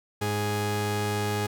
sawtooth tone pair together, 103.83 / 415.3 Hz, G#2 / G#4, 0 / 0 cents, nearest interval 2 octaves, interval 2400 cents, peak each -24 dBFS, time 0.21-1.47 s, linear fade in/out 10 ms, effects none

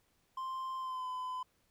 triangle tone with pitch glide, 1046.5 to 1012.6 Hz, C6 to B5, 0 to +43 cents, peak -35 dBFS, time 0.37-1.43 s, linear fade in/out 5 ms, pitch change -57 cents, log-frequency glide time 0.78-1.08 s, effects pink hiss -74 dBFS RMS until 1.7 s

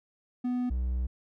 triangle tone pair in turn, 247.8 / 62.29 Hz, B3 / B1, +6 / +15 cents, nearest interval 2 octaves, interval 2391 cents, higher first, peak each -25 dBFS, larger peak neither, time 0.44-0.7 / 0.7-1.07 s, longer second, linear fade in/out 10 ms, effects none

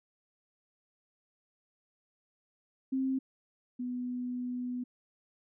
sine tone pair in turn, 264.4 / 247.9 Hz, C4 / B3, +18 / +7 cents, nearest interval minor second, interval 111 cents, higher first, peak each -28 / -33 dBFS, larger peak first, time 2.92-3.19 / 3.79-4.84 s, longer second, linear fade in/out 10 ms, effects none

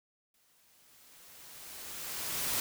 white noise with exponential growth, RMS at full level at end -31 dBFS, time 0.34-2.6 s, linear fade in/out 2 ms, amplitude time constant 490 ms, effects none

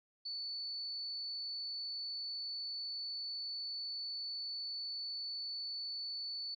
sine tone, 4472 Hz, C#8, 14 cents sharp, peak -39 dBFS, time 0.25-6.55 s, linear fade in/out 10 ms, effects Opus 48 kbps

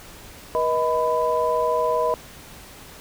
sine tone cluster, 482.7 / 630 / 999 Hz, B4 / D#5 / B5, -40 / +21 / +20 cents, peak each -23 dBFS, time 0.55-2.14 s, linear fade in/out 0 ms, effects pink hiss -43 dBFS RMS until 3 s

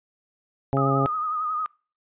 harmonic tone, 136.6 Hz, C#3, 25 cents flat, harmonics 1 / 2 / 3 / 4 / 5 / 6, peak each -23 / -26 / -28 / -29 / -30 / -31 dBFS, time 0.73-1.06 s, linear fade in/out 0 ms
sine tone with vibrato, 1244.5 Hz, D#6, in tune, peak -24 dBFS, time 0.77-1.66 s, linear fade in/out 0 ms, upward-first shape sine, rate 11 Hz, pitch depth 49 cents each way
effects noise-tail reverb RT60 0.4 s tail -26 dB re dry + resampled to 8000 Hz

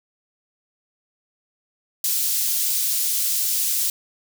white high-pass noise, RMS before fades -22 dBFS, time 2.04-3.9 s, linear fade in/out 2 ms, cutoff 4700 Hz, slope 12 dB/octave, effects none

